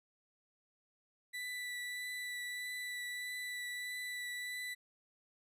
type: tone with vibrato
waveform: 35% pulse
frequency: 1975.5 Hz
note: B6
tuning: in tune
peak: -38 dBFS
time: 1.33-4.75 s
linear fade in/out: 20 ms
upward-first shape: triangle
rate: 1.6 Hz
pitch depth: 13 cents each way
effects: resampled to 32000 Hz